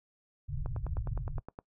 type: low-pass noise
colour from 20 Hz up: pink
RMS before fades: -35 dBFS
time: 0.48-1.4 s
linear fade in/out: 20 ms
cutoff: 150 Hz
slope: 96 dB/octave
type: click train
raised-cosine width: 1 ms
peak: -28 dBFS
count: 10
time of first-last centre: 0.66-1.589 s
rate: 9.69 Hz
effects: noise-tail reverb RT60 0.1 s tail -22 dB re dry